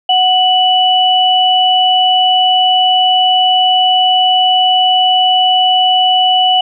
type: tone pair together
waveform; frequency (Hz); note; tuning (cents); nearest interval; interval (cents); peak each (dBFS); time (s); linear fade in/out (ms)
sine; 740 / 2960; F#5 / F#7; 0 / 0; 2 octaves; 2400; -10; 0.09-6.61; 5
effects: none